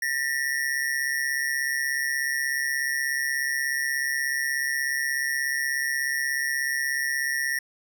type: ring-modulated tone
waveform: square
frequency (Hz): 1864.7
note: A#6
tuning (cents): 0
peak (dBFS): -22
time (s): 0.02-7.59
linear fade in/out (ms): 5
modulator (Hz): 68.3
effects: none

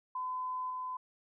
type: tone with level steps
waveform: sine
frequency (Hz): 1015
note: B5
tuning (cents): +47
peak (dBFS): -34 / -36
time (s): 0.15-0.97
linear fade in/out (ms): 5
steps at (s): 0.7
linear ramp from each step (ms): 2
effects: none

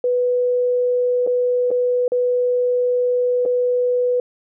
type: tone with dropouts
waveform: sine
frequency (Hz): 493.9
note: B4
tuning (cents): 0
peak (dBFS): -15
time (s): 0.04-4.2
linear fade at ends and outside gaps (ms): 2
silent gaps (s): 1.266-1.273 / 1.706-1.713 / 2.08-2.119 / 3.453-3.459
effects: none

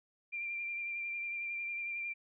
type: tone with vibrato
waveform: sine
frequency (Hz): 2376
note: D7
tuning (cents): +20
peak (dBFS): -36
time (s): 0.32-2.14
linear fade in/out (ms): 20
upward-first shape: sine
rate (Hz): 11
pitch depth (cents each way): 21
effects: none

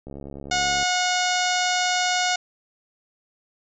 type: click train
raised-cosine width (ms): 2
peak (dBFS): -24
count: 54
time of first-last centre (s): 0.07-0.828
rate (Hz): 69.9
type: harmonic tone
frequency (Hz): 726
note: F#5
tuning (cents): -33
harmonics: 1 / 2 / 3 / 4 / 5 / 6 / 7 / 8 / 9 / 10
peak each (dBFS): -24 / -27 / -29 / -30 / -31 / -32 / -32 / -33 / -34 / -34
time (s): 0.51-2.36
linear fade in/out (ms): 5
effects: none

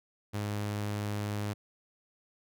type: tone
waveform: sawtooth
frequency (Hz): 103.7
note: G#2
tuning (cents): -2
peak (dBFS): -28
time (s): 0.33-1.54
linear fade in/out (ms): 20
effects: none

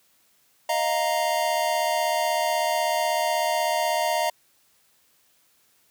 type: chord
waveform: square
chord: Eb suspended second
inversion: none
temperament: equal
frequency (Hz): 622.3 / 698.5 / 932.3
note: Eb5 / F5 / Bb5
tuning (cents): 0 / 0 / 0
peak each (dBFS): -27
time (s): 0.69-4.3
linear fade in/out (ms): 5
effects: white hiss -63 dBFS RMS until 5.9 s + high-pass 60 Hz 12 dB/octave

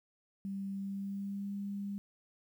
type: tone with pitch glide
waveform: sine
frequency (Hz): 196 to 200.3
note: G3 to G3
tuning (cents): 0 to +38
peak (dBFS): -36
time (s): 0.45-1.98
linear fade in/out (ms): 0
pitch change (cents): +38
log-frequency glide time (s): 0.75-1.55
effects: 11-bit

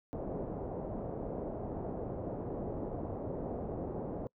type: low-pass noise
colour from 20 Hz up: white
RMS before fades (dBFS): -39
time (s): 0.13-4.27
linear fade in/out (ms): 0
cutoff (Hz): 620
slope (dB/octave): 24
effects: noise-tail reverb RT60 0.1 s tail -26 dB re dry

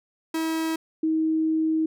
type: tone pair in turn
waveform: 45% pulse / sine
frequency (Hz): 322.3 / 317.5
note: E4 / D#4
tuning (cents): -39 / +35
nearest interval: unison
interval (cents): 26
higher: first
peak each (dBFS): -24 / -20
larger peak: second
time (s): 0.34-0.76 / 1.03-1.86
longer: second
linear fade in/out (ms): 5
effects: none

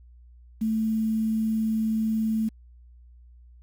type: tone with quantisation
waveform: sine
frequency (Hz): 220.4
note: A3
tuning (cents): +3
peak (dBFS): -22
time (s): 0.61-2.49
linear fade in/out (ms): 10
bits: 8
effects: added 60 Hz sine -48 dBFS peak until 3.62 s

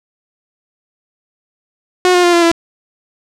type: tone with pitch steps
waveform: sawtooth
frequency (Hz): 363.4 / 356.3 / 349.4 / 342.6 / 335.9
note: F#4 / F4 / F4 / F4 / E4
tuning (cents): -31 / +35 / +1 / -33 / +33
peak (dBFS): -4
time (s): 2.05-2.515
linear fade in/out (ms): 0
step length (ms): 93
effects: low-pass 8000 Hz 12 dB/octave

